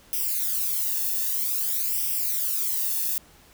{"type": "noise with flanger", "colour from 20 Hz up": "violet", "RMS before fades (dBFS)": -26, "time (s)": [0.13, 3.18], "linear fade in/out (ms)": 0, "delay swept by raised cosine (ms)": [0.36, 1.14], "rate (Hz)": 0.52, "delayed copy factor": 1, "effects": ["pink hiss -54 dBFS RMS until 3.53 s"]}